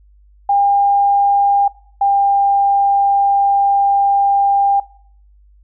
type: tone pair in turn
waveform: sine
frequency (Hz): 803 / 797.9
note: G5 / G5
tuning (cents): +41 / +30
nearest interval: unison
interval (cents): 11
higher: first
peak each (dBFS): -10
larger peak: neither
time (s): 0.49-1.68 / 2.01-4.8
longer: second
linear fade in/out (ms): 5
effects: noise-tail reverb RT60 0.6 s tail -22 dB re dry + added 50 Hz sine -45 dBFS peak until 5.63 s